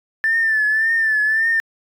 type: tone with vibrato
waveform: triangle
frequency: 1767 Hz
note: A6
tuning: 7 cents sharp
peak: -11 dBFS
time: 0.24-1.6 s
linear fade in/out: 0 ms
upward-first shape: triangle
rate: 1.8 Hz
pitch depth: 69 cents each way
effects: tanh soft clip ceiling -12 dBFS